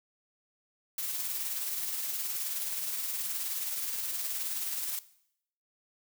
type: noise with tremolo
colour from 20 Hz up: blue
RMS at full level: -33 dBFS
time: 0.98-4.99 s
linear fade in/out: 2 ms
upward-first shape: sine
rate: 19 Hz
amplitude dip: 35%
effects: noise-tail reverb RT60 0.7 s tail -17 dB re dry

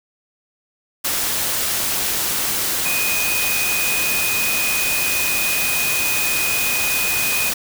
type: tone in noise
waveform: sine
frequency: 2489 Hz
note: D#7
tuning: in tune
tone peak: -21 dBFS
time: 2.85-7.5 s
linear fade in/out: 10 ms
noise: white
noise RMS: -21 dBFS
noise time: 1.04-7.54 s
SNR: -3 dB
effects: none

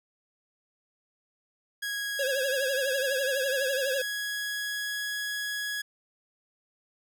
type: tone with pitch glide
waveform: sawtooth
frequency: 1654 to 1672.3 Hz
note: G#6 to G#6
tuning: -8 to +12 cents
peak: -27 dBFS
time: 1.82-5.82 s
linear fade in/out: 10 ms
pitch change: +20 cents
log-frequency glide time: 1.96-5.11 s
type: tone with vibrato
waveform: square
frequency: 535 Hz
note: C5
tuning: 38 cents sharp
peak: -28 dBFS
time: 2.19-4.02 s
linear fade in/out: 5 ms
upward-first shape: triangle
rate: 12 Hz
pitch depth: 110 cents each way
effects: none

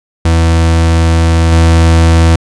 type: tone with level steps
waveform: 40% pulse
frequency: 82.41 Hz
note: E2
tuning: in tune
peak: -5 / -3 dBFS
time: 0.25-2.36 s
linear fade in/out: 5 ms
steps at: 1.52 s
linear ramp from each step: 2 ms
effects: resampled to 22050 Hz

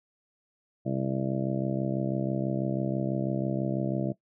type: harmonic tone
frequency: 66.1 Hz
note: C2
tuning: 18 cents sharp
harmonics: 2 / 3 / 4 / 5 / 6 / 7 / 8 / 9 / 10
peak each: -31 / -32 / -37 / -33 / -43 / -43 / -46 / -36 / -39 dBFS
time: 0.85-4.13 s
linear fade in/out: 20 ms
effects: noise-tail reverb RT60 0.1 s tail -17 dB re dry

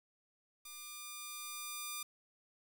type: tone with level ramp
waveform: 5% pulse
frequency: 1200 Hz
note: D6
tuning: 37 cents sharp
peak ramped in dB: -36 to -28 dBFS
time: 0.65-2.03 s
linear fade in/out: 5 ms
effects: 10-bit

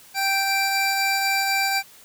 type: tone pair together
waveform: 25% pulse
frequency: 782 / 2350 Hz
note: G5 / D7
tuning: -4 / +1 cents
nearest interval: octave + perfect fifth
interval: 1905 cents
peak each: -19 dBFS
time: 0.14-1.83 s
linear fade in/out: 50 ms
effects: white hiss -49 dBFS RMS until 2.04 s

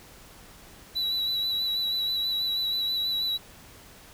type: tone with vibrato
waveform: triangle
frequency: 3934 Hz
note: B7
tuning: 7 cents flat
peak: -24 dBFS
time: 0.95-3.38 s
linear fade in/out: 20 ms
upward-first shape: sine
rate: 6.2 Hz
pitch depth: 25 cents each way
effects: pink hiss -50 dBFS RMS until 4.13 s

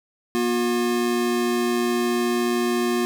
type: tone pair together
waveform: square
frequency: 239.3 / 358.6 Hz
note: A#3 / F4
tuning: +46 / +46 cents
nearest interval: perfect fifth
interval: 700 cents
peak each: -24 / -23 dBFS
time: 0.35-3.05 s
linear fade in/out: 0 ms
effects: none

